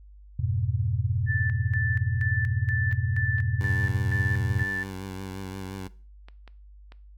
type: chord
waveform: sine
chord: F diminished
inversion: none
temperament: equal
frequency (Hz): 87.31 / 103.83 / 123.47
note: F2 / Ab2 / Cb3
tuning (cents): 0 / 0 / 0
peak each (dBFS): -28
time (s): 0.39-4.63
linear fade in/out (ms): 5
type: tone with tremolo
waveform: sine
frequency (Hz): 1760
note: A6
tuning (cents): 0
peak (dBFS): -27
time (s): 1.26-4.87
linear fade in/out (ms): 50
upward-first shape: square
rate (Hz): 2.1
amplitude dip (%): 70
type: clicks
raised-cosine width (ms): 0.3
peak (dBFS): -31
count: 7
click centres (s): 2.914 / 3.384 / 3.839 / 3.971 / 6.285 / 6.477 / 6.921
type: tone with vibrato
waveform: 15% pulse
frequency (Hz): 95.3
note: G2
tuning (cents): -48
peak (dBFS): -28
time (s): 3.6-5.88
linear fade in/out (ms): 10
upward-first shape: triangle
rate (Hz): 5.7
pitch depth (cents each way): 54
effects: noise-tail reverb RT60 0.4 s tail -19 dB re dry + added 50 Hz sine -46 dBFS peak until 7.17 s